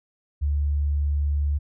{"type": "tone", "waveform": "sine", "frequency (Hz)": 72.5, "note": "D2", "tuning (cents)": -22, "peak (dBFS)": -20, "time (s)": [0.41, 1.59], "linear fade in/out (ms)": 20, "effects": []}